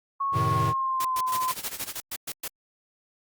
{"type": "tone with pitch glide", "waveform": "sine", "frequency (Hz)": [1100, 1026.3], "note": ["C#6", "C6"], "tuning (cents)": [-14, -34], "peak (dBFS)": -24, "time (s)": [0.2, 1.52], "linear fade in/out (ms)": 10, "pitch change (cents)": -120, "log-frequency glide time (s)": [0.46, 1.19]}
{"type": "chord", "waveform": "square", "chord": "F# diminished seventh", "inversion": "none", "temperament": "equal with one note detuned", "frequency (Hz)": [90.7, 110, 130.81, 155.56], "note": ["F#2", "A2", "C3", "Eb3"], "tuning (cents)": [-34, 0, 0, 0], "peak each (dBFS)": [-34, -29, -31, -31], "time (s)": [0.32, 0.74], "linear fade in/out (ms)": 50}
{"type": "noise bursts", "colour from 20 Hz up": "white", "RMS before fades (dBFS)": -33, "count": 10, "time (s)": [1, 2.48], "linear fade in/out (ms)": 5, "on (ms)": 49, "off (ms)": 110}
{"type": "noise with tremolo", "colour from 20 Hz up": "white", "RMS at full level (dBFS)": -32, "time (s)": [1.26, 1.97], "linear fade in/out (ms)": 50, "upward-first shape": "triangle", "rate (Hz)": 13, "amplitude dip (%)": 90}
{"effects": ["Opus 48 kbps"]}